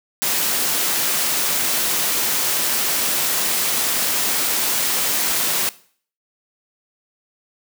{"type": "high-pass noise", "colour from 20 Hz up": "white", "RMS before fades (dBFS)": -20, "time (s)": [0.22, 5.69], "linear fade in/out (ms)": 0, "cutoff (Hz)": 160, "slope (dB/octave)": 12, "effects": ["noise-tail reverb RT60 0.5 s tail -19 dB re dry"]}